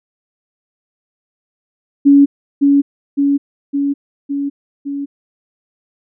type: tone with echo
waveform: sine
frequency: 281.7 Hz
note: C#4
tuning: 28 cents sharp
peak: -4 dBFS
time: 2.05-2.26 s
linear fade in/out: 20 ms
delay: 560 ms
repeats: 5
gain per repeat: -3 dB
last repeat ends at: 5.06 s
effects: none